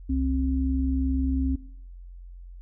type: tone pair together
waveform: sine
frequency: 66.51 / 265.1 Hz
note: C2 / C4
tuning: +29 / +23 cents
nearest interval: 2 octaves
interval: 2394 cents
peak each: -25 dBFS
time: 0.09-1.56 s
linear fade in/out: 10 ms
effects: noise-tail reverb RT60 0.6 s tail -18 dB re dry + added 44 Hz sine -40 dBFS peak until 2.61 s